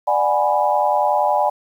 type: chord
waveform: sine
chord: G# half-diminished seventh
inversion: second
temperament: equal with one note detuned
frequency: 594.2 / 740 / 830.6 / 987.8 Hz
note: D5 / F#5 / G#5 / B5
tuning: +20 / 0 / 0 / 0 cents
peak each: -20 / -21 / -18 / -22 dBFS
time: 0.07-1.5 s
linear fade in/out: 10 ms
effects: 8-bit